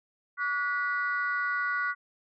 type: tone cluster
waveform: sine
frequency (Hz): 1144 / 1457 / 1964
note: D6 / F#6 / B6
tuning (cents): -46 / -27 / -10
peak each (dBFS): -32 / -28 / -34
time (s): 0.37-1.95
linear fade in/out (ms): 50
effects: tanh soft clip ceiling -19 dBFS